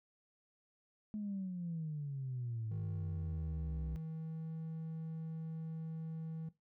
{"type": "exponential sweep", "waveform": "sine", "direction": "down", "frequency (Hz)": [214.8, 62.6], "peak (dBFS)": -37, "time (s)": [1.14, 3.96], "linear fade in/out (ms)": 0}
{"type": "tone with pitch glide", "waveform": "triangle", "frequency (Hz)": [157.3, 160.98], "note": ["D#3", "E3"], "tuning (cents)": [19, -41], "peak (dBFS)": -38, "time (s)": [2.71, 6.49], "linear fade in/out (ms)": 5, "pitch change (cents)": 40, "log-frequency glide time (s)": [2.95, 4.54]}
{"effects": ["noise-tail reverb RT60 0.2 s tail -18 dB re dry", "tanh soft clip ceiling -33 dBFS"]}